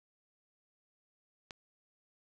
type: click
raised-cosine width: 0.2 ms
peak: -26 dBFS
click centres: 1.508 s
effects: none